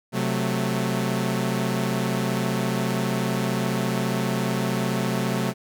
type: chord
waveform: sawtooth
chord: F# diminished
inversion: second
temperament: equal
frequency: 130.81 / 185 / 220 Hz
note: C3 / F#3 / A3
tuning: 0 / 0 / 0 cents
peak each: -23 dBFS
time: 0.12-5.54 s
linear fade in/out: 50 ms
effects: none